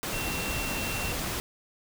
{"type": "tone in noise", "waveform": "sine", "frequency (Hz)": 2721, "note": "F7", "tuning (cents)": -46, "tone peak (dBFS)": -35, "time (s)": [0.13, 1.12], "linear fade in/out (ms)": 0, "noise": "pink", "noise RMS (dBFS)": -32, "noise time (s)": [0.03, 1.4], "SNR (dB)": -6, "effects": []}